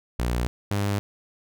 sawtooth tone pair in turn, 60.1 / 101.08 Hz, B1 / G#2, -46 / -46 cents, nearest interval major sixth, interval 900 cents, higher second, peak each -19 dBFS, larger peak neither, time 0.19-0.47 / 0.71-0.99 s, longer neither, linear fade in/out 0 ms, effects none

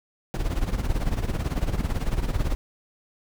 brown noise with tremolo, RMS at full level -22 dBFS, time 0.34-2.55 s, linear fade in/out 0 ms, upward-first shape sine, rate 18 Hz, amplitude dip 75%, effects none

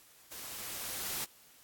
white noise with level ramp, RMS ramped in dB -45 to -36 dBFS, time 0.31-1.25 s, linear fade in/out 10 ms, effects white hiss -60 dBFS RMS until 1.63 s + AAC 64 kbps

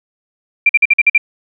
sine tone bursts, 2367 Hz, D7, 13 cents sharp, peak -5 dBFS, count 7, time 0.66-1.179 s, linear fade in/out 5 ms, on 33 ms, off 48 ms, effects none

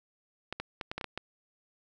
clicks, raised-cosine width 0.3 ms, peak -19 dBFS, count 8, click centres 0.526 / 0.6 / 0.812 / 0.915 / 0.98 / 1.012 / 1.043 / 1.176 s, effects none

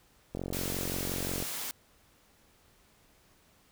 click train, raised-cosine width 2 ms, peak -22 dBFS, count 50, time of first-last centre 0.35-1.425 s, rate 45.6 Hz
white high-pass noise, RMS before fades -37 dBFS, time 0.53-1.71 s, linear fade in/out 0 ms, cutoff 110 Hz, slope 12 dB/octave
effects pink hiss -64 dBFS RMS until 3.71 s

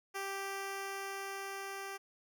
10% pulse tone with level ramp, 392 Hz, G4, in tune, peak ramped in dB -29 to -33 dBFS, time 0.14-1.98 s, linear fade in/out 20 ms, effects none

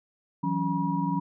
sine tone cluster, 163.6 / 185 / 278.8 / 964 Hz, E3 / F#3 / C#4 / B5, -13 / 0 / +10 / -42 cents, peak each -30 dBFS, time 0.43-1.2 s, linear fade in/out 10 ms, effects none

